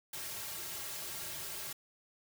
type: noise with comb filter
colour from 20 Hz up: white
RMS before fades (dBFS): -42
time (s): 0.13-1.73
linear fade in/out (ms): 5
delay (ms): 4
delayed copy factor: -0.9
effects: none